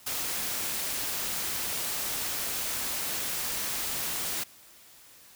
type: noise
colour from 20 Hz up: white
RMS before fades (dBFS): -32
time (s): 0.06-4.44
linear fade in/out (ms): 10
effects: white hiss -54 dBFS RMS until 5.35 s